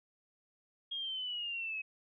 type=linear sweep; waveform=sine; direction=down; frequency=3269 to 2544 Hz; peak=-36 dBFS; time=0.91-1.82 s; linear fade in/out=10 ms; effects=none